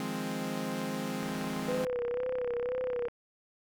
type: chord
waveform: sawtooth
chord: F minor seventh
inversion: third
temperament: equal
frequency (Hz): 155.56 / 174.61 / 207.7 / 261.6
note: Eb3 / F3 / Ab3 / C4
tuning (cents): 0 / 0 / 0 / 0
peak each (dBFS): -38 / -37 / -33 / -33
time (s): 0-1.85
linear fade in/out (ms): 2
type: click train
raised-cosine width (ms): 0.5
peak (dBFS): -26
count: 62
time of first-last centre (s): 1.23-3.084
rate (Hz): 32.9
type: tone with vibrato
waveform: sine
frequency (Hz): 493.9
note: B4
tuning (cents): 0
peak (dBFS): -30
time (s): 1.68-3.08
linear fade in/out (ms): 5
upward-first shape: sine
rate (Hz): 2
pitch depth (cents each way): 51
effects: none